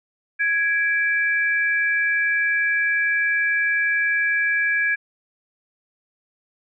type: tone pair together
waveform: sine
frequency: 1661.2 / 2330 Hz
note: G#6 / D7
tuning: 0 / -14 cents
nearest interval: tritone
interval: 586 cents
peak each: -19 / -23 dBFS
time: 0.39-4.96 s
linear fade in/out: 20 ms
effects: none